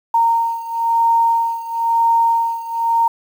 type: beating tone pair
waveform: sine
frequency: 922 / 923 Hz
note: A#5 / A#5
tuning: -19 / -17 cents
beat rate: 1 Hz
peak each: -15 / -18 dBFS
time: 0.14-3.08 s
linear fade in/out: 5 ms
effects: 7-bit